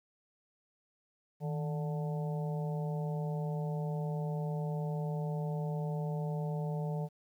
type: harmonic tone with a mistuned harmonic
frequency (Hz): 146.83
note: D3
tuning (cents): 0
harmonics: 1 / 3 / 4 / 5 / 6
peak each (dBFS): -33 / -43 / -45 / -47 / -49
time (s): 1.4-7.09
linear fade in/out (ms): 50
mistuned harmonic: 1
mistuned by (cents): +110
effects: 11-bit